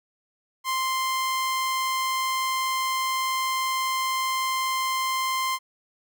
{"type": "tone", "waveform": "sawtooth", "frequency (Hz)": 1046.5, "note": "C6", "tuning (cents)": 0, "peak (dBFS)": -20, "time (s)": [0.64, 5.59], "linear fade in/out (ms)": 50, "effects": []}